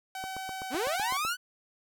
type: tone with pitch glide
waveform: sawtooth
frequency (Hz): 761 to 755.3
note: F#5 to F#5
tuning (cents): +48 to +35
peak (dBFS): -32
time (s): 0.15-1.17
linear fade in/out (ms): 2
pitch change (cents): -13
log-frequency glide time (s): 0.57-0.97
type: click train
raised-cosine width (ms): 1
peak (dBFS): -26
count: 9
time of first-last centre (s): 0.24-1.25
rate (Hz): 7.92
type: linear sweep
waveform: sawtooth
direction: up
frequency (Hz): 215.8 to 1521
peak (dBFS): -25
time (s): 0.7-1.37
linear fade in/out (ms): 50
effects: none